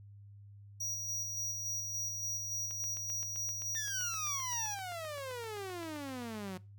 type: tone with tremolo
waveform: square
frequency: 5770 Hz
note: F#8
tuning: 44 cents flat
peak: -35 dBFS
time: 0.8-4.75 s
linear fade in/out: 10 ms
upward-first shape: square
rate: 3.5 Hz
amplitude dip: 30%
type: click train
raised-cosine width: 0.3 ms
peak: -36 dBFS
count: 30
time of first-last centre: 2.71-6.481 s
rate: 7.69 Hz
type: exponential sweep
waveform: sawtooth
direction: down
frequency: 1822 to 180 Hz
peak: -36 dBFS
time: 3.75-6.58 s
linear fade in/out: 10 ms
effects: noise-tail reverb RT60 0.3 s tail -21 dB re dry + added 101 Hz sine -51 dBFS peak until 6.78 s